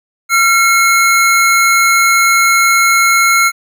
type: tone pair together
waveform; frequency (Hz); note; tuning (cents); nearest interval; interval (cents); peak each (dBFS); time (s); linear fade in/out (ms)
square; 1367.6 / 2171; F6 / C#7; -37 / -37; minor sixth; 800; -11; 0.29-3.52; 50
effects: none